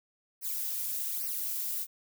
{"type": "noise with flanger", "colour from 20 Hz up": "violet", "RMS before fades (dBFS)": -34, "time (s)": [0.41, 1.87], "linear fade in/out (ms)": 50, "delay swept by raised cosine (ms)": [0.27, 3.17], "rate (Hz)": 1.2, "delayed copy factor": -1, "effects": []}